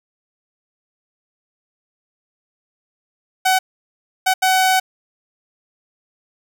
sawtooth tone bursts at uneven times, 752 Hz, F#5, 28 cents sharp, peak -9 dBFS, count 3, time 3.45-3.59 / 4.26-4.34 / 4.42-4.8 s, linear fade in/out 10 ms, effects none

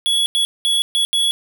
square tone bursts at uneven times, 3373 Hz, G#7, 26 cents sharp, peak -15 dBFS, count 5, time 0.06-0.26 / 0.35-0.45 / 0.65-0.82 / 0.95-1.05 / 1.13-1.31 s, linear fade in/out 0 ms, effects none

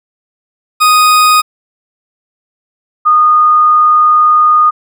40% pulse / sine tone pair in turn, 1244.5 / 1228.8 Hz, D#6 / D#6, 0 / -22 cents, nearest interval unison, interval 22 cents, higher first, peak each -4 dBFS, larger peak neither, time 0.8-1.42 / 3.05-4.71 s, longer second, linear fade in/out 20 ms, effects none

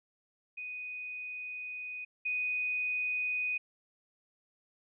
sine tone pair in turn, 2489 / 2489 Hz, D#7 / D#7, 0 / 0 cents, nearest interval unison, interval 0 cents, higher neither, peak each -38 / -30 dBFS, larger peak second, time 0.57-2.05 / 2.25-3.58 s, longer first, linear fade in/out 10 ms, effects none

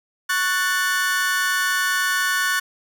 40% pulse chord, F# minor, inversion second, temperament just, 1110 / 1480 / 1776 Hz, C#6 / F#6 / A6, +2 / 0 / +16 cents, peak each -26 / -21 / -23 dBFS, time 0.29-2.6 s, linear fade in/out 10 ms, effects none

